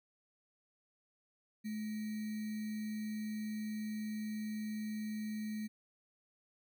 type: tone with sample-and-hold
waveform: sine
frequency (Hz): 214.6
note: A3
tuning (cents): -43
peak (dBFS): -37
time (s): 1.64-5.68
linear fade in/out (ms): 20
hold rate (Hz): 2100
effects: none